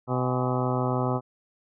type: harmonic tone with a mistuned harmonic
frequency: 126.8 Hz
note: B2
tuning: 46 cents sharp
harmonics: 1 / 2 / 3 / 4 / 5 / 6 / 7 / 8 / 9 / 10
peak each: -27 / -30 / -32 / -33 / -34 / -35 / -35 / -36 / -37 / -37 dBFS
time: 0.07-1.21 s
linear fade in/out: 50 ms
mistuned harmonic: 7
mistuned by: -89 cents
effects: none